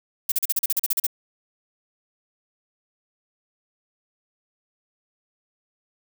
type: noise bursts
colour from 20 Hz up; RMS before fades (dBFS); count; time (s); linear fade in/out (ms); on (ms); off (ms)
violet; -21; 12; 0.29-1.067; 5; 29; 39
effects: none